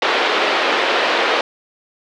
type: band-pass noise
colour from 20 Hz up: pink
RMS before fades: -17 dBFS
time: 0.02-1.41 s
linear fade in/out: 2 ms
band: 390 to 3800 Hz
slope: 24 dB/octave
effects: none